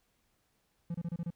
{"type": "tone bursts", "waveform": "triangle", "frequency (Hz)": 170, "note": "F3", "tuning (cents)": -46, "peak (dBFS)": -31, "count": 6, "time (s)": [0.9, 1.305], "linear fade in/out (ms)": 5, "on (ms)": 45, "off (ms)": 27, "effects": ["pink hiss -75 dBFS RMS until 1.35 s"]}